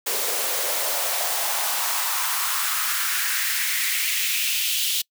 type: noise with high-pass filter sweep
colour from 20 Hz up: white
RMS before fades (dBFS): -24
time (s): 0.06-5.02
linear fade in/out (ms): 10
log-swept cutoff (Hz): 410 to 3300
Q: 2.8
effects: noise-tail reverb RT60 0.1 s tail -26 dB re dry